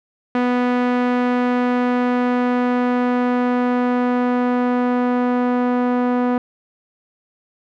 sawtooth tone with low-pass filter sweep, 246.9 Hz, B3, in tune, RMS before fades -18 dBFS, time 0.35-6.38 s, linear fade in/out 2 ms, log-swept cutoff 2000 to 1200 Hz, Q 0.85, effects none

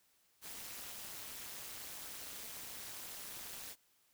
white noise with amplitude modulation, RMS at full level -44 dBFS, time 0.41-3.76 s, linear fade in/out 50 ms, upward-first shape sine, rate 213 Hz, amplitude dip 85%, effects white hiss -73 dBFS RMS until 4.13 s

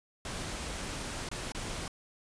pink noise with dropouts, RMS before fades -38 dBFS, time 0.25-1.88 s, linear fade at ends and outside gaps 2 ms, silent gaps 1.289-1.314 / 1.521-1.547 s, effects resampled to 22050 Hz

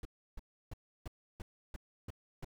brown noise bursts, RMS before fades -42 dBFS, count 8, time 0.03-2.446 s, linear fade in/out 2 ms, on 22 ms, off 320 ms, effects none

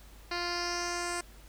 10% pulse tone with low-pass filter sweep, 349.2 Hz, F4, in tune, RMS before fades -34 dBFS, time 0.31-1.21 s, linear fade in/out 5 ms, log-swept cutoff 4100 to 8300 Hz, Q 3.8, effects added 50 Hz sine -51 dBFS peak until 1.48 s + pink hiss -57 dBFS RMS until 1.48 s

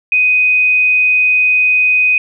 sine tone, 2500 Hz, D#7, 8 cents sharp, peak -8 dBFS, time 0.12-2.18 s, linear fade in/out 2 ms, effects none

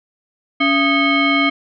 sine tone with frequency modulation, 1239 Hz, D#6, 8 cents flat, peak -12 dBFS, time 0.6-1.5 s, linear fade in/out 10 ms, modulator 958 Hz, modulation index 1.7, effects none

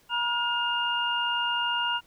sine tone cluster, 957 / 1427 / 2821 Hz, A#5 / F6 / F7, +45 / +37 / +17 cents, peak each -29 / -30 / -28 dBFS, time 0.09-2.01 s, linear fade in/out 50 ms, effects pink hiss -61 dBFS RMS until 2.06 s

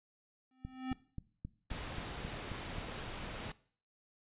square tone with exponential growth, 259 Hz, C4, 17 cents flat, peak -34 dBFS, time 0.51-0.93 s, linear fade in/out 2 ms, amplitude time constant 91 ms
click train, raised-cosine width 5 ms, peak -29 dBFS, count 9, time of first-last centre 0.65-2.783 s, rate 3.75 Hz
pink noise, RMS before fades -43 dBFS, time 1.7-3.52 s, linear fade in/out 5 ms
effects noise-tail reverb RT60 0.5 s tail -20 dB re dry + resampled to 8000 Hz

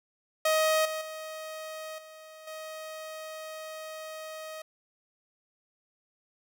sawtooth tone with level steps, 629 Hz, D#5, 19 cents sharp, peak -19 / -28 / -34 / -43 / -35 dBFS, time 0.45-4.62 s, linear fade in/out 5 ms, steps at 0.85 / 1.01 / 1.98 / 2.47 s, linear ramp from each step 5 ms, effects none

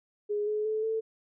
sine tone with pitch steps, 415.4 / 424.6 / 434 / 443.7 Hz, G#4 / G#4 / A4 / A4, 0 / +38 / -24 / +14 cents, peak -27 dBFS, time 0.29-1.01 s, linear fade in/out 20 ms, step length 180 ms, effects none

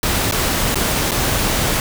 pink noise with dropouts, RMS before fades -18 dBFS, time 0.03-1.8 s, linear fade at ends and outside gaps 1 ms, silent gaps 0.312-0.322 / 0.745-0.756 / 1.11-1.117 s, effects none

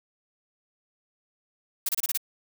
blue noise bursts, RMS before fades -26 dBFS, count 6, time 1.86-2.175 s, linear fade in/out 5 ms, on 30 ms, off 27 ms, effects none

